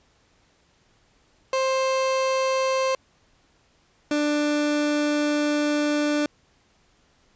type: tone pair in turn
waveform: 30% pulse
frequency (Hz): 527 / 295.8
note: C5 / D4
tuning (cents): +12 / +13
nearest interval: minor seventh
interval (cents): 999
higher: first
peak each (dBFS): -18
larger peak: neither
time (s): 1.53-2.95 / 4.11-6.26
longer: second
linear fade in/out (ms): 2
effects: pink hiss -62 dBFS RMS until 7.35 s + resampled to 16000 Hz